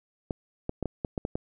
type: clicks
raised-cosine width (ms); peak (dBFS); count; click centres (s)
2; -16; 8; 0.308 / 0.694 / 0.827 / 0.857 / 1.048 / 1.178 / 1.251 / 1.355
effects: none